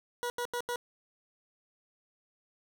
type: tone bursts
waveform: 20% pulse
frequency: 483.8 Hz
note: B4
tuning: 36 cents flat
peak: -27 dBFS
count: 4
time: 0.23-0.759 s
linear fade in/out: 0 ms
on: 70 ms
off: 83 ms
effects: none